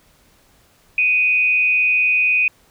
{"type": "tone with frequency modulation", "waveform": "sine", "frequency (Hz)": 2489, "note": "D#7", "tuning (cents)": 0, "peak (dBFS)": -13, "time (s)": [0.98, 2.48], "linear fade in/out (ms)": 2, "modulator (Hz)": 177, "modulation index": 0.4, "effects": ["pink hiss -55 dBFS RMS until 2.7 s"]}